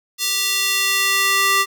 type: tone with high-pass filter sweep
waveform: square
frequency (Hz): 392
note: G4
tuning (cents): 0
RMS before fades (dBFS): -18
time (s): 0.18-1.66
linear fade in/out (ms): 50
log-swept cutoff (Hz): 4000 to 1300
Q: 1.1
effects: none